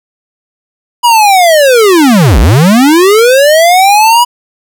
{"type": "linear two-way sweep", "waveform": "square", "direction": "down then up", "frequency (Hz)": [980, 46.25, 980], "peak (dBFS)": -3, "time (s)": [1.03, 4.25], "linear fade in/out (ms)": 20, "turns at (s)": 2.39, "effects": []}